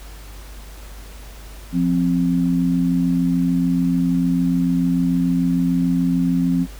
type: tone pair together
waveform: sine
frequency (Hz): 174.82 / 261.6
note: F3 / C4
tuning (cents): +2 / 0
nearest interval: perfect fifth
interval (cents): 698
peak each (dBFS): -18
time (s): 1.72-6.67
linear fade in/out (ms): 50
effects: added 50 Hz sine -35 dBFS peak until 6.79 s + pink hiss -43 dBFS RMS until 6.79 s